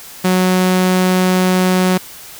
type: tone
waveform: sawtooth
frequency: 184.2 Hz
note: F#3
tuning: 7 cents flat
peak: -7 dBFS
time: 0.24-1.98 s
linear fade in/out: 10 ms
effects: white hiss -35 dBFS RMS until 2.39 s